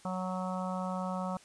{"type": "harmonic tone", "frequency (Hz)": 185, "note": "F#3", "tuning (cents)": 0, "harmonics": [1, 3, 4, 5, 6, 7], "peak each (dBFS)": [-35, -40, -41, -42, -43, -43], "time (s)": [0.05, 1.37], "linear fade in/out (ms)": 2, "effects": ["white hiss -58 dBFS RMS until 1.44 s", "resampled to 22050 Hz"]}